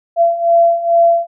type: beating tone pair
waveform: sine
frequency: 677 / 679.3 Hz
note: E5 / F5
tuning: +46 / -48 cents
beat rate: 2.3 Hz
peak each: -14 / -10 dBFS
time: 0.16-1.27 s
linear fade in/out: 50 ms
effects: none